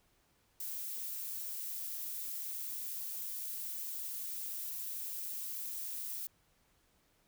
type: noise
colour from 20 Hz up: violet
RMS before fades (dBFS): -41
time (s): 0.6-6.27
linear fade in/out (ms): 2
effects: pink hiss -72 dBFS RMS until 7.27 s